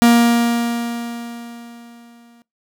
45% pulse tone with exponential decay, 235.5 Hz, A#3, 18 cents sharp, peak -7 dBFS, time 0.02-2.42 s, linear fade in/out 0 ms, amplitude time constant 520 ms, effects noise-tail reverb RT60 0.2 s tail -23 dB re dry

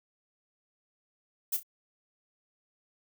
violet noise with echo, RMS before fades -29 dBFS, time 1.52-1.57 s, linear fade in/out 10 ms, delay 31 ms, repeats 2, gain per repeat -11 dB, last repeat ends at 1.632 s, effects none

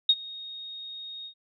sine tone with ADSR envelope, 3729 Hz, A#7, in tune, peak -14 dBFS, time 0.09-1.34 s, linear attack 4 ms, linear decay 50 ms, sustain -23 dB, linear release 84 ms, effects none

